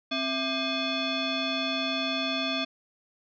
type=tone with frequency modulation; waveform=sine; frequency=1588 Hz; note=G6; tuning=22 cents sharp; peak=-26 dBFS; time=0.11-2.65 s; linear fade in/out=10 ms; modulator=926 Hz; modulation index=2.8; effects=none